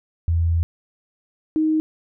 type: tone pair in turn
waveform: sine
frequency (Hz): 83.6 / 312.9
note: E2 / D#4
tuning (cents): +25 / +10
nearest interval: octave + major seventh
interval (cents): 2285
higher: second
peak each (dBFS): -16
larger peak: neither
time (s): 0.28-0.63 / 1.56-1.8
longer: first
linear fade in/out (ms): 0
effects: none